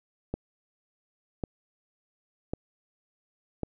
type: click train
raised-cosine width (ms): 2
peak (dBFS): -17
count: 4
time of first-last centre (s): 0.34-3.633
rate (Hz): 0.911
effects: none